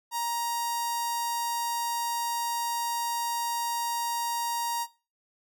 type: tone with notch filter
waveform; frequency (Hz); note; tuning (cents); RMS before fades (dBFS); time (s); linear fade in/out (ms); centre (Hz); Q
sawtooth; 940; A#5; +14; -30; 0.11-4.87; 50; 2200; 0.76
effects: noise-tail reverb RT60 0.3 s tail -17 dB re dry